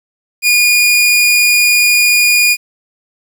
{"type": "tone", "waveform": "sawtooth", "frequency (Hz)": 2439, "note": "D#7", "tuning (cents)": -35, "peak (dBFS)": -4, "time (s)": [0.42, 2.57], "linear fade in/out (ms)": 50, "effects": ["7-bit"]}